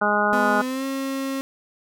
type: harmonic tone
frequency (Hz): 207.7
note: G#3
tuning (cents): 0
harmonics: 1 / 2 / 3 / 4 / 5 / 6 / 7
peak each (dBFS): -27 / -28 / -25 / -24 / -28 / -25 / -23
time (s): 0.01-0.62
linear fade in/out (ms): 10
type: tone with pitch glide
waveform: 35% pulse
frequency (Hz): 250.5 to 270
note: B3 to C#4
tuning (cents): +25 to -45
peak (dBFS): -23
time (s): 0.33-1.41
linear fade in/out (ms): 0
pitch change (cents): +130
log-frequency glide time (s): 0.58-0.85
effects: none